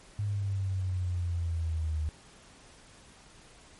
sine exponential sweep, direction down, 103.83 to 76.1 Hz, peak -28 dBFS, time 0.19-2.09 s, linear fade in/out 0 ms, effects pink hiss -55 dBFS RMS until 3.79 s + MP3 48 kbps

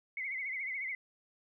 sine tone with vibrato, 2124 Hz, C7, 25 cents sharp, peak -35 dBFS, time 0.17-0.95 s, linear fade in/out 2 ms, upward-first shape sine, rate 14 Hz, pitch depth 95 cents each way, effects none

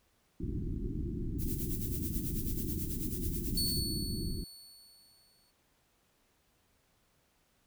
pink low-pass noise, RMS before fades -36 dBFS, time 0.4-4.44 s, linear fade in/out 2 ms, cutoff 370 Hz, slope 96 dB/octave
violet noise with tremolo, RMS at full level -39 dBFS, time 1.38-3.81 s, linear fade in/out 50 ms, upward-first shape sine, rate 9.2 Hz, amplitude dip 65%
sawtooth tone with exponential decay, 4435 Hz, C#8, in tune, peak -27 dBFS, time 3.57-5.51 s, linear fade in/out 5 ms, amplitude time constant 420 ms
effects pink hiss -72 dBFS RMS until 7.66 s

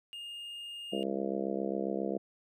triangle tone, 2831 Hz, F7, 23 cents sharp, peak -39 dBFS, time 0.13-1.03 s, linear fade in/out 0 ms
harmonic tone, 67.4 Hz, C#2, 48 cents flat, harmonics 3 / 4 / 5 / 6 / 7 / 8 / 9 / 10, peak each -37 / -43 / -37 / -39 / -38 / -41 / -43 / -42 dBFS, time 0.92-2.18 s, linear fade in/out 10 ms
effects none

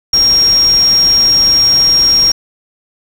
sine tone in noise, 5580 Hz, F8, 2 cents flat, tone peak -6 dBFS, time 0.13-2.32 s, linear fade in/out 5 ms, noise pink, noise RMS -24 dBFS, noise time 0.13-2.32 s, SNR +15 dB, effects none

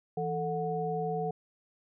sine tone cluster, 164.9 / 443.5 / 733 Hz, E3 / A4 / F#5, +1 / +14 / -16 cents, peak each -35 / -33 / -34 dBFS, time 0.17-1.31 s, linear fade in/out 5 ms, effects none

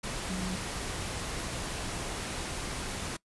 sine tone in noise, 185 Hz, F#3, in tune, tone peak -33 dBFS, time 0.29-0.56 s, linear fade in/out 10 ms, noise pink, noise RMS -36 dBFS, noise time 0.03-3.17 s, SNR 0 dB, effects noise-tail reverb RT60 0.1 s tail -21 dB re dry + resampled to 24000 Hz

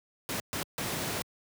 pink noise bursts at uneven times, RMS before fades -33 dBFS, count 3, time 0.29-0.4 / 0.53-0.63 / 0.78-1.22 s, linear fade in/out 0 ms, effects high-pass 100 Hz 12 dB/octave

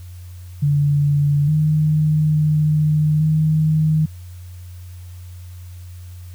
sine tone with pitch steps, 144.2 / 153.4 / 152.4 / 155.7 Hz, D3 / D#3 / D#3 / D#3, -31 / -24 / -36 / +2 cents, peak -13 dBFS, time 0.62-4.06 s, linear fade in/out 10 ms, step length 860 ms, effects added 89 Hz sine -33 dBFS peak until 6.34 s + white hiss -51 dBFS RMS until 6.34 s

